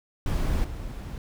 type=noise with level steps; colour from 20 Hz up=brown; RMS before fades=-25 / -35 dBFS; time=0.26-1.18 s; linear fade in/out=2 ms; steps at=0.64 s; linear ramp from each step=5 ms; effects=none